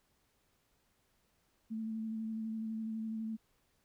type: tone with vibrato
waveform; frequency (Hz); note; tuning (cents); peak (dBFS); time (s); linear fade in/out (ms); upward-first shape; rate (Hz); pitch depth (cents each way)
sine; 221.3; A3; +10; -36; 1.7-3.37; 20; square; 12; 15
effects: pink hiss -75 dBFS RMS until 3.84 s